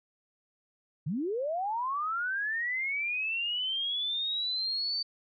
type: linear sweep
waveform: sine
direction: up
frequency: 129.4 to 4594 Hz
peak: -29 dBFS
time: 1.06-5.03 s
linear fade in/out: 10 ms
effects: none